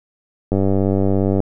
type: click train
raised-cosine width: 2 ms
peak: -5 dBFS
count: 87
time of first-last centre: 0.52-1.403 s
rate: 97.4 Hz
effects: none